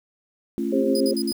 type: chord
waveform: sine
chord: A augmented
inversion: none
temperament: just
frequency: 220 / 275 / 343.8 Hz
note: A3 / C#4 / E#4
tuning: 0 / -14 / -27 cents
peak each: -27 dBFS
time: 0.58-1.32 s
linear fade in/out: 0 ms
type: harmonic tone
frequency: 133.6 Hz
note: C3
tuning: 36 cents sharp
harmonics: 2 / 3 / 4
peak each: -24 / -24 / -24 dBFS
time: 0.72-1.14 s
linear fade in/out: 10 ms
type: tone bursts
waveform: sawtooth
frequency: 4978 Hz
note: D#8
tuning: in tune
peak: -25 dBFS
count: 4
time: 0.95-1.328 s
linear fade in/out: 2 ms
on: 54 ms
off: 54 ms
effects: 8-bit

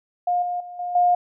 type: tone with level steps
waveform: sine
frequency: 711 Hz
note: F5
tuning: 31 cents sharp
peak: -18 / -23 / -34 / -25 / -14 dBFS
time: 0.27-1.15 s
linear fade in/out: 5 ms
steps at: 0.42 / 0.6 / 0.79 / 0.95 s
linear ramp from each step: 5 ms
effects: none

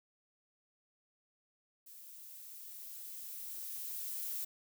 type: noise with level ramp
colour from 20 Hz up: violet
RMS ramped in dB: -54 to -39 dBFS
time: 1.86-4.45 s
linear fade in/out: 10 ms
effects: none

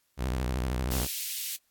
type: tone with vibrato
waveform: sawtooth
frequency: 63 Hz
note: B1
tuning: 35 cents sharp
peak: -24 dBFS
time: 0.17-1.08 s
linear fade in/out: 50 ms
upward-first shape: sine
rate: 13 Hz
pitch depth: 170 cents each way
type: high-pass noise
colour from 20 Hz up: white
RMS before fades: -35 dBFS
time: 0.9-1.57 s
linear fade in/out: 20 ms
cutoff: 2400 Hz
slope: 24 dB/octave
effects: white hiss -72 dBFS RMS until 1.7 s + AAC 64 kbps

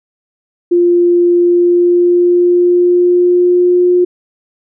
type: tone with pitch glide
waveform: sine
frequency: 349.2 to 357.4 Hz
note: F4 to F4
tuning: 0 to +40 cents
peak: -6 dBFS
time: 0.71-4.05 s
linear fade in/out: 10 ms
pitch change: +40 cents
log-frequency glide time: 1.33-3.94 s
effects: none

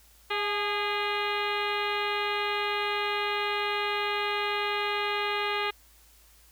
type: harmonic tone with a mistuned harmonic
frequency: 409.9 Hz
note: G#4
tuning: 23 cents flat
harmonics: 1 / 2 / 3 / 4 / 5 / 6 / 7 / 8 / 9 / 10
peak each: -33 / -34 / -33 / -37 / -35 / -36 / -38 / -40 / -42 / -44 dBFS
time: 0.3-5.71 s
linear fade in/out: 10 ms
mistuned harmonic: 2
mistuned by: +45 cents
effects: added 55 Hz sine -59 dBFS peak until 6.51 s + white hiss -59 dBFS RMS until 6.51 s

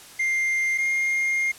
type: tone pair in turn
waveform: triangle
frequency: 2100 / 2124 Hz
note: C7 / C7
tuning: +6 / +25 cents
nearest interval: unison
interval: 19 cents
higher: second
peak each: -19 / -19 dBFS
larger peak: neither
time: 0.19-0.78 / 0.78-1.52 s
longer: second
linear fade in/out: 10 ms
effects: white hiss -45 dBFS RMS until 1.58 s + low-pass 11000 Hz 12 dB/octave

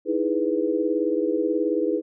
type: chord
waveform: sine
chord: E major seventh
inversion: third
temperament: equal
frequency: 311.1 / 329.6 / 415.3 / 493.9 Hz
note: D#4 / E4 / G#4 / B4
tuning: 0 / 0 / 0 / 0 cents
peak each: -26 dBFS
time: 0.05-2.02 s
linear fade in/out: 50 ms
effects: none

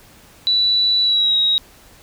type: tone with pitch glide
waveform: sine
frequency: 3953 to 3805 Hz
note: B7 to A#7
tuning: +1 to +35 cents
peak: -13 dBFS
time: 0.47-1.58 s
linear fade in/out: 0 ms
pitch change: -66 cents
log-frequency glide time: 1.02-1.38 s
effects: pink hiss -47 dBFS RMS until 2.02 s

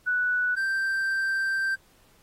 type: tone pair in turn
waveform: sine / triangle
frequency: 1480 / 1567.8 Hz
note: F#6 / G6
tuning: 0 / 0 cents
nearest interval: minor second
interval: 100 cents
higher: second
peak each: -22 dBFS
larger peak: neither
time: 0.06-0.56 / 0.56-1.76 s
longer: second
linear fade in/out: 20 ms
effects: pink hiss -61 dBFS RMS until 2.22 s + AAC 48 kbps

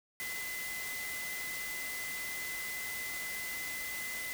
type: tone in noise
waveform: sine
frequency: 2026 Hz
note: B6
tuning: 44 cents sharp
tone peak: -39 dBFS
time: 0.2-4.33 s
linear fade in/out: 0 ms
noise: white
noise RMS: -42 dBFS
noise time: 0.2-4.33 s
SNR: 0 dB
effects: none

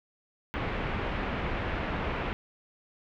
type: low-pass noise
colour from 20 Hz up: pink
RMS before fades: -32 dBFS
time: 0.54-2.33 s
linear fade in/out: 0 ms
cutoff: 2700 Hz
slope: 24 dB/octave
effects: none

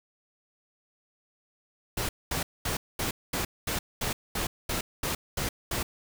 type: noise bursts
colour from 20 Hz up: pink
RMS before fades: -30 dBFS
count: 12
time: 1.97-5.83 s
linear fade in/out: 5 ms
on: 120 ms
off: 220 ms
effects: none

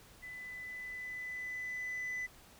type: tone with level ramp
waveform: sine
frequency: 2000 Hz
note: B6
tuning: 21 cents sharp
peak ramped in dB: -44 to -33 dBFS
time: 0.22-2.27 s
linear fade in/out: 20 ms
effects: tanh soft clip ceiling -35 dBFS + pink hiss -59 dBFS RMS until 2.59 s

